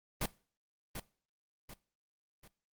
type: noise with echo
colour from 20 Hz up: pink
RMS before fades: -33 dBFS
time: 0.21-0.26 s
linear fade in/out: 5 ms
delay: 740 ms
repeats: 3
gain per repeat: -8 dB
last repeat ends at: 2.48 s
effects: noise-tail reverb RT60 0.4 s tail -21 dB re dry + Opus 24 kbps